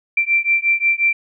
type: beating tone pair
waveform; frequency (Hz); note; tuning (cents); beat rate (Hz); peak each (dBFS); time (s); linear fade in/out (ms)
sine; 2349 / 2354.6; D7 / D7; 0 / +4; 5.6; -17; 0.17-1.13; 5
effects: none